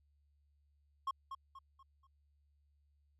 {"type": "tone with echo", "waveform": "triangle", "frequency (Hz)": 1081, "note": "C#6", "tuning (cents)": -44, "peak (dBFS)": -32, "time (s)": [1.07, 1.11], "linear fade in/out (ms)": 5, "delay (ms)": 240, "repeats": 4, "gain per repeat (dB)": -8, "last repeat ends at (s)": 2.07, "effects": ["added 72 Hz sine -70 dBFS peak until 3.19 s"]}